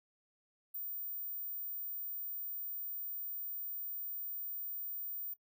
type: tone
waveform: sine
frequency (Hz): 14740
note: A#9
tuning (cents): -21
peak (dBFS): -36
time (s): 0.74-5.34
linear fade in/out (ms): 10
effects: noise-tail reverb RT60 0.1 s tail -24 dB re dry + tanh soft clip ceiling -36 dBFS